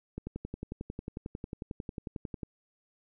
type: click train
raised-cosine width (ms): 3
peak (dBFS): -24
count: 26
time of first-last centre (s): 0.18-2.432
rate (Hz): 11.1
effects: none